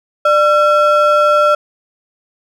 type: ring-modulated tone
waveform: triangle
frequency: 976 Hz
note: B5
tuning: 21 cents flat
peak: -3 dBFS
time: 0.25-1.55 s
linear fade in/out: 5 ms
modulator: 380 Hz
effects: none